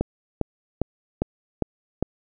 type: click train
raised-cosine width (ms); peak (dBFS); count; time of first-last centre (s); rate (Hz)
2; -8; 6; 0.01-2.026; 2.48
effects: none